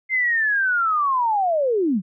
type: linear sweep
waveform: sine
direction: down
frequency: 2102 to 164.81 Hz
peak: -17 dBFS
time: 0.09-2.02 s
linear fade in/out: 50 ms
effects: none